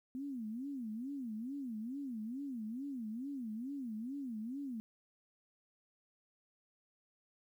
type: tone with vibrato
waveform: sine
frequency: 246.9 Hz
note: B3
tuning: in tune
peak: -39 dBFS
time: 0.15-4.8 s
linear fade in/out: 0 ms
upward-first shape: sine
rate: 2.3 Hz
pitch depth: 250 cents each way
effects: 12-bit